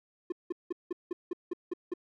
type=tone bursts; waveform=triangle; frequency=353.5 Hz; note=F4; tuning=21 cents sharp; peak=-28 dBFS; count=9; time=0.3-1.938 s; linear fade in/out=5 ms; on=22 ms; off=180 ms; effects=none